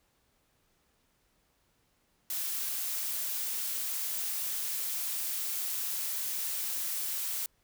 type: noise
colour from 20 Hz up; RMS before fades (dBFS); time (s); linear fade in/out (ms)
blue; -34; 2.3-7.46; 2
effects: pink hiss -72 dBFS RMS until 7.63 s